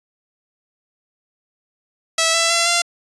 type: tone with pitch steps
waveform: 5% pulse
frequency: 654 / 665.8 / 677.8 / 690.1 Hz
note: E5 / E5 / E5 / F5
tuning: -14 / +17 / +48 / -21 cents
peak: -3 dBFS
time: 2.18-2.82 s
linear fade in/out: 5 ms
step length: 160 ms
effects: resampled to 22050 Hz